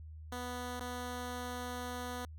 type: tone with dropouts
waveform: 10% pulse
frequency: 246.9 Hz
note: B3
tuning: in tune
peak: -31 dBFS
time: 0.32-2.25 s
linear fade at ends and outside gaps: 2 ms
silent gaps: 0.796-0.806 s
effects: added 78 Hz sine -46 dBFS peak until 2.38 s